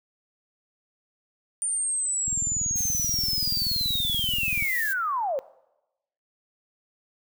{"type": "linear sweep", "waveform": "sine", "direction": "down", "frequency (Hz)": [9100, 506], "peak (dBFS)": -24, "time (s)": [1.62, 5.39], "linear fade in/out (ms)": 0}
{"type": "click train", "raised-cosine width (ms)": 5, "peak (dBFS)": -24, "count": 50, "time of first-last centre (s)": [2.28, 4.624], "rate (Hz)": 20.9}
{"type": "noise", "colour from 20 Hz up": "violet", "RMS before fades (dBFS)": -33, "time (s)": [2.75, 4.94], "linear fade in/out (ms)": 20}
{"effects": ["noise-tail reverb RT60 0.9 s tail -20 dB re dry"]}